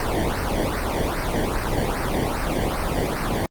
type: noise with flanger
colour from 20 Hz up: brown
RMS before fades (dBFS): -23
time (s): 0-3.46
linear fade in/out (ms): 2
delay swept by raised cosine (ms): 0.28 to 0.79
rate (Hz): 2.5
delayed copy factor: -0.75
effects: Opus 48 kbps